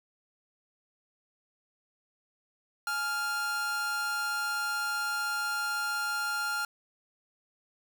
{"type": "tone pair together", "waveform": "45% pulse", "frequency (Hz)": [841.3, 1396.9], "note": ["G#5", "F6"], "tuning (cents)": [22, 0], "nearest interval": "major sixth", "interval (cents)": 878, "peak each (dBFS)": [-39, -30], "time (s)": [2.87, 6.65], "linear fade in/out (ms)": 2, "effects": []}